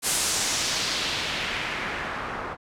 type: noise with low-pass filter sweep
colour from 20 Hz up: white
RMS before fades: -28 dBFS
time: 0.02-2.57 s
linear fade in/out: 50 ms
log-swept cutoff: 9900 to 1100 Hz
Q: 1.4
effects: none